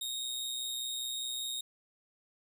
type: tone with amplitude modulation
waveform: sawtooth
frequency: 3729 Hz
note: A#7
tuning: in tune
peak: -30 dBFS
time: 0.01-1.61 s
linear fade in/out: 5 ms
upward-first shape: sine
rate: 125 Hz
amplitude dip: 45%
effects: none